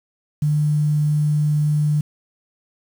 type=tone; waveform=sine; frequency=149.7 Hz; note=D3; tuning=33 cents sharp; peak=-15 dBFS; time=0.42-2.01 s; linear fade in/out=5 ms; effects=7-bit